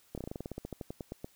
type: slowing click train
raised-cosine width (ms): 2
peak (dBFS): -25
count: 18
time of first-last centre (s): 0.15-1.245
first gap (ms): 27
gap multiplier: 1.1
effects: white hiss -65 dBFS RMS until 1.35 s